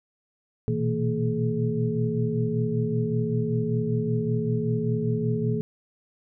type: tone cluster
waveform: sine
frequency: 118.8 / 124 / 162.2 / 228.2 / 423.9 Hz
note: A#2 / B2 / E3 / A#3 / G#4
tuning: +33 / +7 / -28 / -37 / +35 cents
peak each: -29 dBFS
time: 0.68-5.61 s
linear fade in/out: 0 ms
effects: none